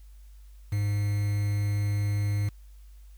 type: tone with quantisation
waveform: triangle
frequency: 102.5 Hz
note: G#2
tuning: 22 cents flat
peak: -22 dBFS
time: 0.72-2.49 s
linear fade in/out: 5 ms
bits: 7
effects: added 50 Hz sine -46 dBFS peak until 3.17 s + white hiss -66 dBFS RMS until 3.17 s